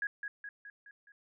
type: tone with echo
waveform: sine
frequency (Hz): 1659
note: G#6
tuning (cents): -2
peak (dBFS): -31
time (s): 0.02-0.07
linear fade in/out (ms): 2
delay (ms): 210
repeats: 5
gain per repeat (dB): -5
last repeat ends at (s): 1.12
effects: none